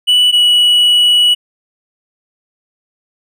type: tone pair in turn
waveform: triangle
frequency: 2960 / 2936 Hz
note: F#7 / F#7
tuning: 0 / -14 cents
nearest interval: unison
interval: 14 cents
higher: first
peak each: -5 dBFS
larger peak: neither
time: 0.07-0.32 / 0.32-1.35 s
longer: second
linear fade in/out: 20 ms
effects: none